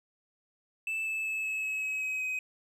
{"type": "tone with pitch steps", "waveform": "triangle", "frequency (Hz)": [2637, 2620, 2604, 2587, 2571, 2555, 2538, 2522], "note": ["E7", "E7", "E7", "E7", "E7", "D#7", "D#7", "D#7"], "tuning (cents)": [0, -11, -22, -33, -44, 45, 34, 23], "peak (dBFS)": -29, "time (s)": [0.87, 2.39], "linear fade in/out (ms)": 2, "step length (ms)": 190, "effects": []}